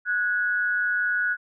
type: tone pair together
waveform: sine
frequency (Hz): 1465.9 / 1661.2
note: F#6 / G#6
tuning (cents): -17 / 0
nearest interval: major second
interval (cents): 217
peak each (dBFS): -22 / -29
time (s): 0.05-1.37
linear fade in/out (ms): 50
effects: none